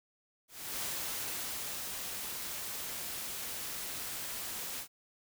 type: noise with ADSR envelope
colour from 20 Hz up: white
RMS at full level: -37 dBFS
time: 0.48-4.88 s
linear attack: 310 ms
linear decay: 1100 ms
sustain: -3 dB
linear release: 85 ms
effects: none